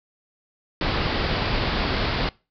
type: low-pass noise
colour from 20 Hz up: pink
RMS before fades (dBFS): -24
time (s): 0.81-2.29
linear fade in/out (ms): 2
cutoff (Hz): 5000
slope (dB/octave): 96
effects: noise-tail reverb RT60 0.3 s tail -23 dB re dry